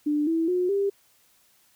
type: tone with pitch steps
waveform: sine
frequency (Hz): 296.7 / 327.3 / 361.1 / 398.3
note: D4 / E4 / F#4 / G4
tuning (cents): +18 / -12 / -42 / +28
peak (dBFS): -21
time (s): 0.06-0.9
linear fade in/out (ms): 10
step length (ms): 210
effects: white hiss -62 dBFS RMS until 1.75 s